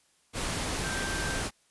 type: tone in noise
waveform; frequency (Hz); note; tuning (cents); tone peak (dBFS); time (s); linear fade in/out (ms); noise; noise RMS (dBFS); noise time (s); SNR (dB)
sine; 1569; G6; +1; -35; 0.81-1.43; 50; pink; -32; 0.33-1.51; -6
effects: white hiss -67 dBFS RMS until 1.7 s + resampled to 24000 Hz